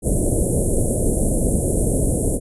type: band-stop noise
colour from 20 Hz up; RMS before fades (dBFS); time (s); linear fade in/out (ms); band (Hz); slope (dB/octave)
pink; -18; 0.02-2.4; 50; 610 to 8500; 48
effects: resampled to 24000 Hz